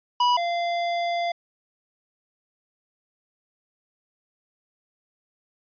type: tone pair in turn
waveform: square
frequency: 979 / 690.4 Hz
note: B5 / F5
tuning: -15 / -20 cents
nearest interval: tritone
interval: 605 cents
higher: first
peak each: -18 / -24 dBFS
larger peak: first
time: 0.2-0.37 / 0.37-1.32 s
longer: second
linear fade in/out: 5 ms
effects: resampled to 11025 Hz